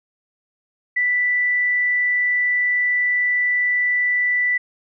sine tone, 1975.5 Hz, B6, in tune, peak -16 dBFS, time 0.96-4.58 s, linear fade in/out 10 ms, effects none

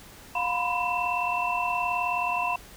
sine tone cluster, 712 / 978 / 1017 / 2680 Hz, F5 / B5 / C6 / E7, +33 / -17 / -50 / +28 cents, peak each -30 dBFS, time 0.35-2.56 s, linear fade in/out 5 ms, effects pink hiss -48 dBFS RMS until 2.76 s

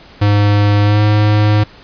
square tone with pitch glide, 102.9 to 105.31 Hz, G#2 to G#2, -16 to +25 cents, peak -9 dBFS, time 0.21-1.64 s, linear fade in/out 10 ms, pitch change +41 cents, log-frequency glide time 0.83-1.01 s, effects pink hiss -40 dBFS RMS until 1.83 s + resampled to 11025 Hz

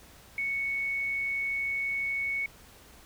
sine tone, 2217 Hz, C#7, in tune, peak -28 dBFS, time 0.38-2.46 s, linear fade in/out 2 ms, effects added 60 Hz sine -59 dBFS peak until 3.05 s + pink hiss -54 dBFS RMS until 3.05 s

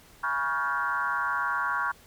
sine tone with frequency modulation, 1261 Hz, D#6, 23 cents sharp, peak -25 dBFS, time 0.23-1.92 s, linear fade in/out 10 ms, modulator 145 Hz, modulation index 2.3, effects pink hiss -55 dBFS RMS until 2.06 s

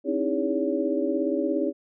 sine tone cluster, 267.1 / 307.7 / 324.7 / 406.2 / 565 Hz, C4 / D#4 / E4 / G#4 / C#5, +36 / -19 / -26 / -38 / +33 cents, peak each -29 dBFS, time 0.04-1.73 s, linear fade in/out 50 ms, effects none

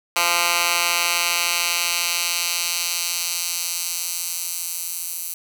10% pulse tone with high-pass filter sweep, 172.7 Hz, F3, 19 cents flat, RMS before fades -23 dBFS, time 0.16-5.34 s, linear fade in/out 5 ms, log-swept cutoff 1400 to 10000 Hz, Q 0.77, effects none

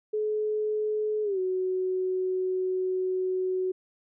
sine tone with pitch glide, 426.9 to 371.6 Hz, G#4 to F#4, +48 to +7 cents, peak -25 dBFS, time 0.13-3.72 s, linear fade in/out 10 ms, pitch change -241 cents, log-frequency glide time 1.23-1.39 s, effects none

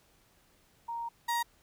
sine / 35% pulse tone pair in turn, 932.3 / 943.1 Hz, A#5 / A#5, 0 / +20 cents, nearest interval unison, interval 20 cents, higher second, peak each -34 / -27 dBFS, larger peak second, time 0.88-1.09 / 1.28-1.43 s, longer first, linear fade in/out 10 ms, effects pink hiss -66 dBFS RMS until 1.62 s

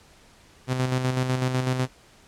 sawtooth tone with tremolo, 128.3 Hz, C3, 34 cents flat, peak -17 dBFS, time 0.67-1.88 s, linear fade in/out 50 ms, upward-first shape square, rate 8 Hz, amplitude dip 45%, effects pink hiss -54 dBFS RMS until 2.27 s + low-pass 9000 Hz 12 dB/octave

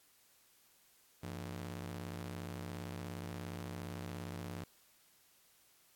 sawtooth ring-modulated tone, 130.81 Hz, C3, in tune, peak -35 dBFS, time 1.23-4.64 s, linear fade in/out 5 ms, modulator 36.8 Hz, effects white hiss -68 dBFS RMS until 5.95 s + AAC 64 kbps

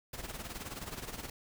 pink noise with tremolo, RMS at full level -40 dBFS, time 0.13-1.3 s, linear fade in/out 5 ms, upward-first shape sine, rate 19 Hz, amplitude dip 70%, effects none

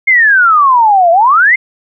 sine exponential two-way sweep, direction down then up, 2159 to 659.3 to 2159 Hz, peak -4 dBFS, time 0.07-1.56 s, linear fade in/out 10 ms, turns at 1.11 s, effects none

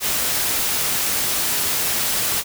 white noise, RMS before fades -21 dBFS, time 0-2.44 s, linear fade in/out 50 ms, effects none

